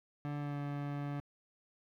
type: tone with pitch glide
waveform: 30% pulse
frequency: 145.8 to 143.71 Hz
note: D3 to D3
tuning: -12 to -37 cents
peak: -34 dBFS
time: 0.25-1.2 s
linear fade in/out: 0 ms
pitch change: -25 cents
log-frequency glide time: 0.39-0.57 s
effects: low-pass 2000 Hz 12 dB/octave + 11-bit